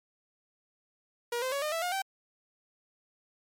sawtooth tone with pitch steps, 476.9 / 517.1 / 560.6 / 607.8 / 659 / 714.5 / 774.7 Hz, A#4 / C5 / C#5 / D#5 / E5 / F5 / G5, +39 / -20 / +19 / -41 / -1 / +39 / -21 cents, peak -26 dBFS, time 1.32-2.02 s, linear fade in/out 5 ms, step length 100 ms, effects MP3 64 kbps

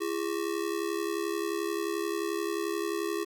square ring-modulated tone, 372.9 Hz, F#4, 14 cents sharp, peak -27 dBFS, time 0-3.25 s, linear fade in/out 20 ms, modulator 35.7 Hz, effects 10-bit

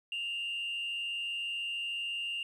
sine tone with frequency modulation, 2794 Hz, F7, in tune, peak -32 dBFS, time 0.12-2.43 s, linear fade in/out 2 ms, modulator 147 Hz, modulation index 0.42, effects tanh soft clip ceiling -30 dBFS + 11-bit

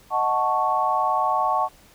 sine chord, D# half-diminished seventh, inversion none, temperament equal, 622.3 / 740 / 880 / 1108.7 Hz, D#5 / F#5 / A5 / C#6, 0 / 0 / 0 / 0 cents, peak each -29 / -24 / -24 / -23 dBFS, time 0.1-1.69 s, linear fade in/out 50 ms, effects pink hiss -53 dBFS RMS until 1.94 s

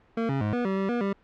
25% pulse tone with pitch steps, 228.3 / 136.8 / 105.2 / 243.1 / 192.6 / 194.1 / 240.1 / 197.6 Hz, A#3 / C#3 / G#2 / B3 / G3 / G3 / B3 / G3, -36 / -23 / +23 / -27 / -30 / -17 / -49 / +14 cents, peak -21 dBFS, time 0.17-1.13 s, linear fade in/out 5 ms, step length 120 ms, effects pink hiss -60 dBFS RMS until 1.23 s + low-pass 2000 Hz 12 dB/octave

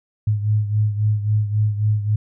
sine beating tone pair, 105.3 / 109 Hz, G#2 / A2, +24 / -16 cents, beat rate 3.7 Hz, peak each -17 / -23 dBFS, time 0.27-2.16 s, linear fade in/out 5 ms, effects none

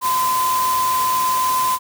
sine tone in noise, 1024 Hz, C6, 38 cents flat, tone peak -16 dBFS, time 0.01-1.79 s, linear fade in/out 50 ms, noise white, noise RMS -26 dBFS, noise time 0.01-1.79 s, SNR +7 dB, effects none

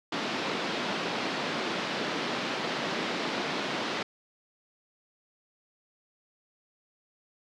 pink band-pass noise, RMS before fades -32 dBFS, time 0.12-4.03 s, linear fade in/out 5 ms, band 190 to 4600 Hz, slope 24 dB/octave, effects none

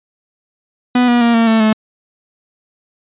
45% pulse tone with pitch steps, 247.5 / 241.1 / 235 / 228.9 / 223.1 / 217.3 Hz, B3 / B3 / A#3 / A#3 / A3 / A3, +4 / -41 / +14 / -31 / +24 / -21 cents, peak -9 dBFS, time 0.95-1.73 s, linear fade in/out 5 ms, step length 130 ms, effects resampled to 8000 Hz

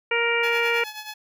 harmonic tone, 468.2 Hz, A#4, 8 cents sharp, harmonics 1 / 2 / 3 / 4 / 5 / 6, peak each -25 / -30 / -28 / -28 / -24 / -30 dBFS, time 0.11-0.84 s, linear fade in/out 5 ms
10% pulse tone with tremolo, 853 Hz, G#5, 46 cents sharp, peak -23 dBFS, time 0.43-1.14 s, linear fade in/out 5 ms, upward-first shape triangle, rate 9.4 Hz, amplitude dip 75%
effects none

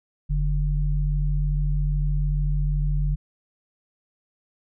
sine tone pair together, 44.39 / 146.83 Hz, F1 / D3, +29 / 0 cents, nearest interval octave + major sixth, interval 2071 cents, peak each -21 / -25 dBFS, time 0.29-3.16 s, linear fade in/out 20 ms, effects none

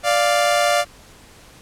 sawtooth tone pair together, 587.3 / 698.4 Hz, D5 / F5, 0 / 0 cents, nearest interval minor third, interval 300 cents, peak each -14 dBFS, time 0.03-0.85 s, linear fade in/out 50 ms, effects pink hiss -46 dBFS RMS until 1.61 s + low-pass 11000 Hz 12 dB/octave

